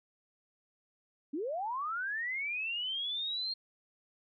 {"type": "linear sweep", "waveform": "sine", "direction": "up", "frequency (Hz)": [261.6, 4244], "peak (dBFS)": -33, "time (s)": [1.33, 3.54], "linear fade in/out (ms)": 10, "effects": []}